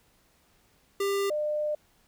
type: tone pair in turn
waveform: square / sine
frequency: 397.6 / 601.4 Hz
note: G4 / D5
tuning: +25 / +41 cents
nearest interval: perfect fifth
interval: 716 cents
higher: second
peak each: -26 dBFS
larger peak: neither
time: 1-1.3 / 1.3-1.75 s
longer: second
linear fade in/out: 5 ms
effects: pink hiss -65 dBFS RMS until 2.07 s